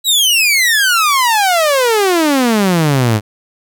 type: exponential sweep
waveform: sawtooth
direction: down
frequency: 3972 to 101.6 Hz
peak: -6 dBFS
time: 0.04-3.21 s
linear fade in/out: 50 ms
effects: none